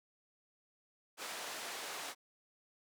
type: band-pass noise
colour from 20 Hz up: pink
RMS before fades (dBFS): -44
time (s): 1.17-2.15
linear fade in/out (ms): 50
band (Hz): 590 to 10000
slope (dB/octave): 12
effects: none